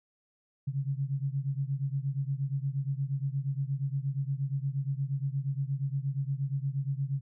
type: beating tone pair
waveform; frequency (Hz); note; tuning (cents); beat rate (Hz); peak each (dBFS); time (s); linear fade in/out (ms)
sine; 134.6 / 143.1; C3 / D3; +49 / -45; 8.5; -31 / -33; 0.67-7.21; 10
effects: none